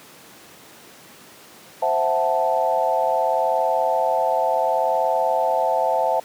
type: chord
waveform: sine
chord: F# half-diminished seventh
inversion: second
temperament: equal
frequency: 523.3 / 659.3 / 740 / 880 Hz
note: C5 / E5 / F#5 / A5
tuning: 0 / 0 / 0 / 0 cents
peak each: -24 / -22 / -24 / -22 dBFS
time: 1.82-6.2 s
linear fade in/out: 5 ms
effects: pink hiss -45 dBFS RMS until 6.24 s + high-pass 200 Hz 12 dB/octave